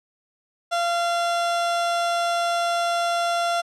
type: tone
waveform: 30% pulse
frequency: 688 Hz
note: F5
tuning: 26 cents flat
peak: -18 dBFS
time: 0.71-3.62 s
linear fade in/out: 20 ms
effects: low-pass 8000 Hz 12 dB/octave